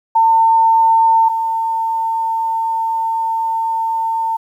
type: tone pair in turn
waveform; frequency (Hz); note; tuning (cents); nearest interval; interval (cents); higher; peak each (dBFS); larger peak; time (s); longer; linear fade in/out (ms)
sine; 902 / 902; A5 / A5; +43 / +43; unison; 0; neither; -8 / -15; first; 0.15-1.29 / 1.29-4.37; second; 10
effects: 8-bit